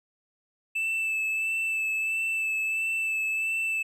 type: tone with vibrato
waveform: triangle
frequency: 2637 Hz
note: E7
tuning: in tune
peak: -24 dBFS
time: 0.75-3.83 s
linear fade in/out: 10 ms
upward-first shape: sine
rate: 1.5 Hz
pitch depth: 19 cents each way
effects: none